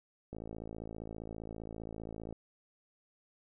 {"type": "click train", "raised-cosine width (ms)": 2, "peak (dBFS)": -30, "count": 111, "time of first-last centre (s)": [0.33, 2.326], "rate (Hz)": 55.1, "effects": []}